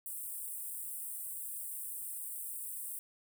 pink high-pass noise, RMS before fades -42 dBFS, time 0.06-2.99 s, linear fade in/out 0 ms, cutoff 8200 Hz, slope 96 dB/octave, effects none

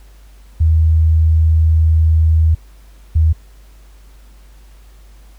sine tone pair in turn, 79.9 / 79.45 Hz, D#2 / D#2, +47 / +37 cents, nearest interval unison, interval 10 cents, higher first, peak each -8 dBFS, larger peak neither, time 0.6-2.55 / 3.15-3.33 s, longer first, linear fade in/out 10 ms, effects added 50 Hz sine -39 dBFS peak until 5.38 s + pink hiss -52 dBFS RMS until 5.38 s

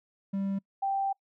triangle / sine tone pair in turn, 196 / 784 Hz, G3 / G5, 0 / 0 cents, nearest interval 2 octaves, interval 2400 cents, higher second, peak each -26 dBFS, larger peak neither, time 0.33-0.59 / 0.82-1.13 s, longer second, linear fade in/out 10 ms, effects noise-tail reverb RT60 0.1 s tail -26 dB re dry

